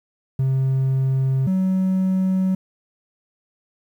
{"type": "tone pair in turn", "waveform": "triangle", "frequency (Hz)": [132.9, 187.95], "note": ["C3", "F#3"], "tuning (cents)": [27, 27], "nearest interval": "tritone", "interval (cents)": 600, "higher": "second", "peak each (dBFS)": -14, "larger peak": "neither", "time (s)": [[0.39, 1.47], [1.47, 2.55]], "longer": "neither", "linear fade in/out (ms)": 5, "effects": ["tanh soft clip ceiling -10 dBFS", "9-bit"]}